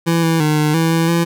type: tone with pitch steps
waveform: 25% pulse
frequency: 167 / 163.9 / 152.3 / 151.4 / 163.8 / 164.8 / 168.9 Hz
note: E3 / E3 / D#3 / D#3 / E3 / E3 / E3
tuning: +23 / -10 / -37 / -47 / -11 / 0 / +42 cents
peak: -9 dBFS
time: 0.06-1.25 s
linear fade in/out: 20 ms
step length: 170 ms
effects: none